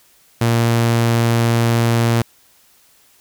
sawtooth tone, 116.54 Hz, A#2, in tune, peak -9 dBFS, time 0.41-2.22 s, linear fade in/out 5 ms, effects white hiss -53 dBFS RMS until 3.2 s

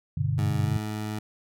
sine chord, G major, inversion none, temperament equal, 98 / 123.47 / 146.83 Hz, G2 / B2 / D3, 0 / 0 / 0 cents, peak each -28 / -28 / -27 dBFS, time 0.17-0.77 s, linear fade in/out 5 ms
20% pulse tone with pitch glide, 103.83 to 106.87 Hz, G#2 to A2, 0 to -50 cents, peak -25 dBFS, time 0.38-1.19 s, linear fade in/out 5 ms, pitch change +50 cents, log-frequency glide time 0.63-0.69 s
effects none

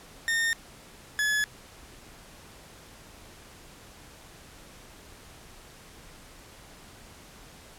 40% pulse tone pair in turn, 1830 / 1704.9 Hz, A#6 / G#6, -32 / +45 cents, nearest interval minor second, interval 123 cents, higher first, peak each -23 dBFS, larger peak neither, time 0.28-0.53 / 1.19-1.44 s, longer neither, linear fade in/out 0 ms, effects pink hiss -50 dBFS RMS until 7.78 s + low-pass 12000 Hz 12 dB/octave

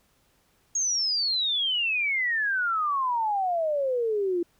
sine exponential sweep, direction down, 6645 to 337.3 Hz, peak -23 dBFS, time 0.75-4.43 s, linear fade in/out 5 ms, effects pink hiss -66 dBFS RMS until 4.59 s

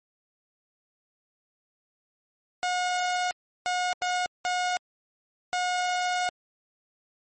sawtooth tone bursts at uneven times, 723 Hz, F#5, 40 cents flat, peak -21 dBFS, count 5, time 2.63-3.31 / 3.66-3.93 / 4.02-4.26 / 4.45-4.77 / 5.53-6.29 s, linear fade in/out 0 ms, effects MP3 32 kbps

